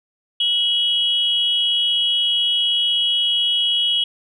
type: tone pair together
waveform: sine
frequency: 2937 / 3301 Hz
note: F#7 / G#7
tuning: -13 / -11 cents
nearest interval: major second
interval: 202 cents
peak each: -18 dBFS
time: 0.4-4.04 s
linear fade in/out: 5 ms
effects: tanh soft clip ceiling -8 dBFS